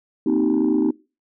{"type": "chord", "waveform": "sine", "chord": "C minor seventh", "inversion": "third", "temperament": "equal with one note detuned", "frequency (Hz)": [233.1, 261.6, 311.1, 385.9], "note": ["Bb3", "C4", "Eb4", "G4"], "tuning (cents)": [0, 0, 0, -27], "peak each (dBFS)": [-22, -20, -18, -23], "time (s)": [0.26, 0.91], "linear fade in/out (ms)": 5, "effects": ["noise-tail reverb RT60 0.3 s tail -22 dB re dry", "tanh soft clip ceiling -11 dBFS"]}